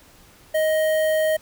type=tone with notch filter; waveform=square; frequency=626 Hz; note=D#5; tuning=10 cents sharp; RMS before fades=-20 dBFS; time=0.54-1.37 s; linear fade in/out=10 ms; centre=5100 Hz; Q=0.73; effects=pink hiss -51 dBFS RMS until 1.41 s